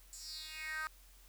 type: tone with high-pass filter sweep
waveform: 10% pulse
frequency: 312.8 Hz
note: D#4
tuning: 9 cents sharp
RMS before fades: -44 dBFS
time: 0.13-0.87 s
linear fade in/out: 0 ms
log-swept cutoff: 7200 to 1300 Hz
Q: 4.7
effects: added 44 Hz sine -59 dBFS peak until 1.28 s + white hiss -64 dBFS RMS until 1.28 s